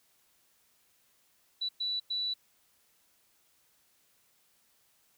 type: tone bursts at uneven times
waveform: sine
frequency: 3951 Hz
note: B7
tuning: in tune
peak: -30 dBFS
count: 3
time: 1.61-1.69 / 1.8-2 / 2.1-2.34 s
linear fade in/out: 10 ms
effects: white hiss -69 dBFS RMS until 5.17 s